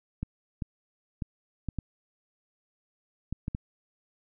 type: clicks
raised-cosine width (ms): 5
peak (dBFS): -19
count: 8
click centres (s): 0.23 / 0.622 / 1.222 / 1.687 / 1.787 / 3.326 / 3.481 / 3.549
effects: none